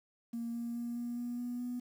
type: tone with pitch steps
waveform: triangle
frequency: 233.1 / 235.1 / 237.2 / 239.2 / 241.3 / 243.4 / 245.5 Hz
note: A#3 / A#3 / A#3 / A#3 / B3 / B3 / B3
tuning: 0 / +15 / +30 / +45 / -40 / -25 / -10 cents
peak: -32 dBFS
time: 0.33-1.8 s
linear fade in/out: 10 ms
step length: 210 ms
effects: tanh soft clip ceiling -33 dBFS + 10-bit